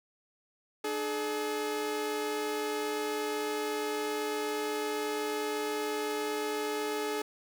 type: tone pair together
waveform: sawtooth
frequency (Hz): 299.7 / 425.5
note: D4 / G#4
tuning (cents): +35 / +42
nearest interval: tritone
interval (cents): 607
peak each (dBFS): -34 / -28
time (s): 0.84-7.22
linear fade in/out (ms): 5
effects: none